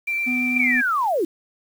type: tone with vibrato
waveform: sine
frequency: 2349 Hz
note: D7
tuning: in tune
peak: -21 dBFS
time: 0.07-0.81 s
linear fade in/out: 10 ms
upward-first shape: triangle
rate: 9.1 Hz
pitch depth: 12 cents each way
type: tone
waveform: triangle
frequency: 248.9 Hz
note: B3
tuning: 14 cents sharp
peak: -21 dBFS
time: 0.26-0.82 s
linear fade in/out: 20 ms
type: linear sweep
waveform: sine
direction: down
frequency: 2419 to 293.7 Hz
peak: -18 dBFS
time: 0.56-1.25 s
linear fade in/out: 5 ms
effects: 7-bit